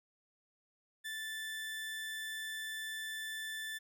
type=tone; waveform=30% pulse; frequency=1759 Hz; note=A6; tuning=1 cent flat; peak=-37 dBFS; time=1.04-3.79 s; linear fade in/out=20 ms; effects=none